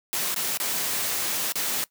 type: noise with dropouts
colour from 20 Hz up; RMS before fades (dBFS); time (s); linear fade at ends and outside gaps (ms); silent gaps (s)
white; -27; 0.13-1.84; 0; 0.344-0.362 / 0.573-0.6 / 1.521-1.556
effects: noise-tail reverb RT60 0.1 s tail -20 dB re dry + high-pass 150 Hz 12 dB/octave